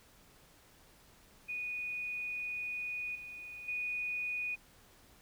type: tone with level steps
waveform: sine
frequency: 2470 Hz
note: D#7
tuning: 13 cents flat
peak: -36 / -44 / -34 dBFS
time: 1.48-4.56 s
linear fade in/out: 20 ms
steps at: 3.15 / 3.68 s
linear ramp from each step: 5 ms
effects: pink hiss -62 dBFS RMS until 5.21 s